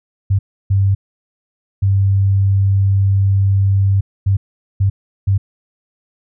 sine tone bursts at uneven times, 98 Hz, G2, in tune, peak -10 dBFS, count 6, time 0.3-0.39 / 0.7-0.95 / 1.82-4.01 / 4.26-4.37 / 4.8-4.9 / 5.27-5.38 s, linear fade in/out 10 ms, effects none

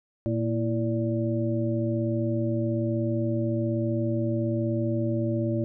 harmonic tone with a mistuned harmonic, 115.9 Hz, A#2, 10 cents flat, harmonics 1 / 2 / 3 / 5, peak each -27 / -30 / -29 / -32 dBFS, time 0.26-5.64 s, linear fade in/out 0 ms, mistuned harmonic 3, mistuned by -75 cents, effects none

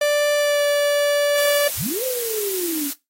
45% pulse tone with pitch glide, 587.3 to 579.5 Hz, D5 to D5, 0 to -23 cents, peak -16 dBFS, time 0.01-1.68 s, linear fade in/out 5 ms, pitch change -23 cents, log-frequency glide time 0.34-0.65 s
blue noise, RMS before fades -26 dBFS, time 1.36-2.94 s, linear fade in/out 20 ms
sine linear two-way sweep, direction up then down, 59.5 to 523.3 to 271.4 Hz, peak -24 dBFS, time 1.76-2.91 s, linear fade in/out 50 ms, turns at 2.04 s
effects noise-tail reverb RT60 0.2 s tail -19 dB re dry + AAC 48 kbps

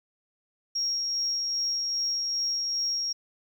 sine tone with tremolo, 5588 Hz, F8, in tune, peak -24 dBFS, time 0.75-3.13 s, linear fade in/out 10 ms, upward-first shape sine, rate 2.5 Hz, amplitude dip 25%, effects tanh soft clip ceiling -20 dBFS + 10-bit

